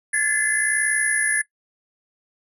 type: tone cluster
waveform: sine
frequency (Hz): 1676 / 1737 / 2042 / 9800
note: G#6 / A6 / C7 / D#9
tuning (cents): +15 / -23 / -43 / -27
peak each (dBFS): -24 / -20 / -26 / -22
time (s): 0.13-1.42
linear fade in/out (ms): 10
effects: noise-tail reverb RT60 0.1 s tail -20 dB re dry + tanh soft clip ceiling -12 dBFS